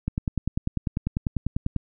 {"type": "click train", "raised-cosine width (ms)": 5, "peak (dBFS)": -12, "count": 18, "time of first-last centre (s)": [0.08, 1.763], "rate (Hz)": 10.1, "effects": []}